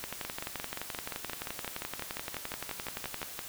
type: two click trains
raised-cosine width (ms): 0.3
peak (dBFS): -19 / -20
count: 38 / 19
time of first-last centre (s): 0.04-3.23 / 0.25-3.391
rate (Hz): 11.6 / 5.73
effects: white hiss -44 dBFS RMS until 3.48 s